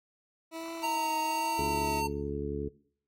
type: tone with vibrato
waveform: 20% pulse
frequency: 324.9 Hz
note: E4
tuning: 25 cents flat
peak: -32 dBFS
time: 0.51-2.03 s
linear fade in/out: 50 ms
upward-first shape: triangle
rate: 1.1 Hz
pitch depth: 38 cents each way
type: tone with pitch glide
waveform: square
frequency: 923 to 907.7 Hz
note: A#5 to A#5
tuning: -17 to -46 cents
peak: -30 dBFS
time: 0.82-2.08 s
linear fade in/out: 20 ms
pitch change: -29 cents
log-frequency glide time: 1.25-1.94 s
type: harmonic tone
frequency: 71.3 Hz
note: C#2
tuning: 49 cents sharp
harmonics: 1 / 2 / 3 / 4 / 5 / 6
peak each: -39 / -39 / -41 / -39 / -40 / -36 dBFS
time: 1.58-2.69 s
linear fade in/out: 10 ms
effects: noise-tail reverb RT60 0.6 s tail -21 dB re dry + AAC 48 kbps